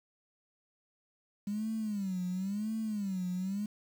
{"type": "tone with vibrato", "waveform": "triangle", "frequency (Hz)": 200, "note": "G3", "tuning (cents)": 35, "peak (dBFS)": -28, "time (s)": [1.47, 3.66], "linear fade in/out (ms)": 5, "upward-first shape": "sine", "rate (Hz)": 0.96, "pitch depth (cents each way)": 180, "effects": ["tanh soft clip ceiling -30 dBFS", "9-bit"]}